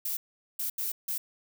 violet noise bursts at uneven times, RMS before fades -32 dBFS, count 4, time 0.05-0.17 / 0.59-0.7 / 0.78-0.92 / 1.08-1.18 s, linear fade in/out 5 ms, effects none

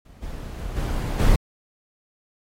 brown noise with level steps, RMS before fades -45 / -33 / -31 / -25 / -17 dBFS, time 0.05-1.36 s, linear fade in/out 5 ms, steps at 0.22 / 0.58 / 0.76 / 1.19 s, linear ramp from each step 10 ms, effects AAC 48 kbps

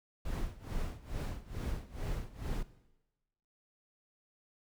brown noise with tremolo, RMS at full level -35 dBFS, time 0.25-2.63 s, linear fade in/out 5 ms, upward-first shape sine, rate 2.3 Hz, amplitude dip 90%, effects noise-tail reverb RT60 1.0 s tail -17 dB re dry

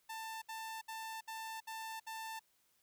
sawtooth tone bursts, 890 Hz, A5, 20 cents sharp, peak -39 dBFS, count 6, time 0.09-2.395 s, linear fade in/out 10 ms, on 330 ms, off 65 ms, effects white hiss -75 dBFS RMS until 2.82 s

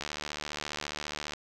click train, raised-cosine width 0.2 ms, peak -17 dBFS, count 100, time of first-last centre 0.01-1.335 s, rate 74.7 Hz, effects none

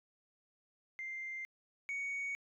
sine tone pair in turn, 2093 / 2235 Hz, C7 / C#7, 0 / +14 cents, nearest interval minor second, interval 114 cents, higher second, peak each -39 / -34 dBFS, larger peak second, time 0.99-1.45 / 1.89-2.35 s, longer neither, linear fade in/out 0 ms, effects tanh soft clip ceiling -35 dBFS

